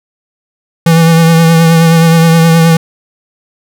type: tone with vibrato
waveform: square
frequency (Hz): 164.81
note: E3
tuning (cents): 0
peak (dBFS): -4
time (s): 0.86-2.77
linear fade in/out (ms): 5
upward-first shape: triangle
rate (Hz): 9.5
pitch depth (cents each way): 33
effects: none